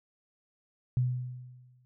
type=tone with exponential decay; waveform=sine; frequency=125.2 Hz; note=B2; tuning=24 cents sharp; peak=-22 dBFS; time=0.97-1.85 s; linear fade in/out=0 ms; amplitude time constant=190 ms; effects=none